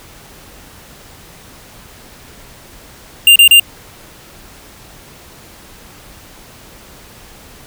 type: tone bursts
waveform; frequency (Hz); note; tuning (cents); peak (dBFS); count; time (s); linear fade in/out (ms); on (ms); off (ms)
square; 2794; F7; 0; -3; 3; 3.27-3.598; 2; 88; 32
effects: pink hiss -39 dBFS RMS until 7.66 s